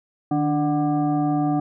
sine tone with frequency modulation, 293.7 Hz, D4, in tune, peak -18 dBFS, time 0.31-1.6 s, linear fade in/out 5 ms, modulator 447 Hz, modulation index 1, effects none

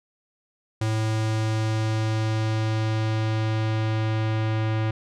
square tone with low-pass filter sweep, 109.8 Hz, A2, 3 cents flat, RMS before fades -24 dBFS, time 0.81-4.91 s, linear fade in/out 5 ms, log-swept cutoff 7800 to 2900 Hz, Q 1, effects none

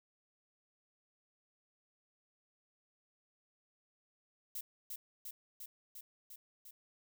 violet noise with echo, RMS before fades -42 dBFS, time 4.55-4.61 s, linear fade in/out 5 ms, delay 350 ms, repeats 6, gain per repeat -2 dB, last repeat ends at 6.71 s, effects none

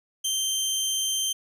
20% pulse tone, 3136 Hz, G7, in tune, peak -19 dBFS, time 0.24-1.33 s, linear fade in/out 10 ms, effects none

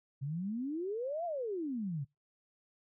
sine exponential two-way sweep, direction up then down, 130.81 to 712 to 130.81 Hz, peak -34 dBFS, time 0.21-2.05 s, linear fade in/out 20 ms, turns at 1.25 s, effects noise-tail reverb RT60 0.2 s tail -24 dB re dry

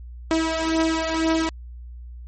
sawtooth beating tone pair, 322.5 / 324.5 Hz, E4 / E4, -38 / -27 cents, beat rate 2 Hz, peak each -18 / -20 dBFS, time 0.31-1.49 s, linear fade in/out 0 ms, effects added 60 Hz sine -35 dBFS peak until 2.27 s + MP3 32 kbps

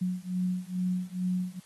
sine beating tone pair, 181.1 / 183.4 Hz, F#3 / F#3, -37 / -15 cents, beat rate 2.3 Hz, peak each -31 / -31 dBFS, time 0.01-1.6 s, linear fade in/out 10 ms, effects white hiss -58 dBFS RMS until 1.65 s + AAC 32 kbps

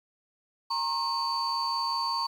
sine tone cluster, 930 / 1075 / 4537 Hz, A#5 / C6 / C#8, -4 / +47 / +39 cents, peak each -30 dBFS, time 0.7-2.27 s, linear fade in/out 10 ms, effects tanh soft clip ceiling -21 dBFS + 9-bit

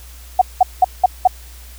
sine tone bursts, 741 Hz, F#5, 2 cents sharp, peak -5 dBFS, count 5, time 0.39-1.275 s, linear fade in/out 5 ms, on 25 ms, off 190 ms, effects added 60 Hz sine -36 dBFS peak until 1.78 s + white hiss -43 dBFS RMS until 1.78 s

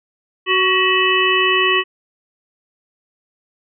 harmonic tone with a mistuned harmonic, 372.1 Hz, F#4, 10 cents sharp, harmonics 1 / 3 / 5 / 7 / 8, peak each -19 / -19 / -19 / -19 / -19 dBFS, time 0.46-1.84 s, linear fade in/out 50 ms, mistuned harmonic 5, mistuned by +50 cents, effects none

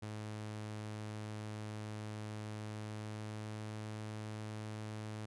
sawtooth tone with pitch glide, 106.8 to 107.6 Hz, G#2 to A2, +49 to -38 cents, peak -38 dBFS, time 0.02-5.26 s, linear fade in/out 10 ms, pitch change +13 cents, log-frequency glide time 2.77-3.76 s, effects resampled to 24000 Hz

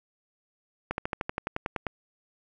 slowing click train, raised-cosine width 0.5 ms, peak -14 dBFS, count 12, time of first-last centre 0.91-1.868 s, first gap 71 ms, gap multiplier 1.04, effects none

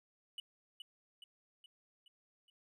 triangle tone with echo, 2960 Hz, F#7, in tune, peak -40 dBFS, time 0.38-0.4 s, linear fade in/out 2 ms, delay 420 ms, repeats 5, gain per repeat -5 dB, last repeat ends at 2.5 s, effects none

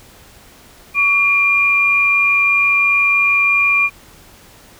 sine tone pair together, 1134 / 2401 Hz, C#6 / D7, +39 / +38 cents, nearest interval octave + minor second, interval 1299 cents, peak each -21 / -11 dBFS, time 0.94-3.9 s, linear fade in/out 50 ms, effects pink hiss -44 dBFS RMS until 4.79 s

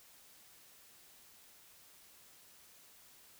silence, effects white hiss -61 dBFS RMS until 3.39 s

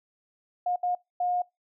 sine tone bursts at uneven times, 716 Hz, F5, 43 cents sharp, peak -24 dBFS, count 3, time 0.66-0.76 / 0.83-0.95 / 1.2-1.42 s, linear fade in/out 5 ms, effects noise-tail reverb RT60 0.2 s tail -24 dB re dry

